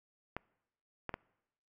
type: clicks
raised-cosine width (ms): 0.5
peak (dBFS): -22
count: 3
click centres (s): 0.366 / 1.093 / 1.141
effects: noise-tail reverb RT60 0.9 s tail -25 dB re dry